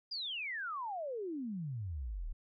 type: exponential sweep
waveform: sine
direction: down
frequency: 4978 to 33.21 Hz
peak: -37 dBFS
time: 0.11-2.33 s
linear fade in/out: 10 ms
effects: none